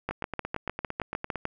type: two click trains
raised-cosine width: 0.5 ms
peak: -17 / -14 dBFS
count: 12 / 10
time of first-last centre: 0.11-1.357 / 0.09-1.454 s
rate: 8.82 / 6.6 Hz
effects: none